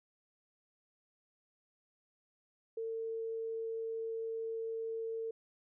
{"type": "tone", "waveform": "sine", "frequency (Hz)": 451.1, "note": "A4", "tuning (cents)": 43, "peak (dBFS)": -36, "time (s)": [2.77, 5.31], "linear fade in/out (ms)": 5, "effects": []}